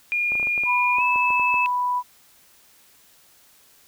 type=tone with pitch glide; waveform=sine; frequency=2423 to 2612 Hz; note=D#7 to E7; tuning=-47 to -17 cents; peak=-20 dBFS; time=0.12-1.66 s; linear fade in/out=0 ms; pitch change=+130 cents; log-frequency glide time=0.96-1.02 s
type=clicks; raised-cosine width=1 ms; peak=-23 dBFS; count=12; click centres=0.32 / 0.354 / 0.398 / 0.429 / 0.471 / 0.578 / 0.636 / 0.985 / 1.159 / 1.305 / 1.397 / 1.542 s
type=tone; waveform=sine; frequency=987.8 Hz; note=B5; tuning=in tune; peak=-20 dBFS; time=0.65-2.03 s; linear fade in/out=50 ms
effects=white hiss -55 dBFS RMS until 3.87 s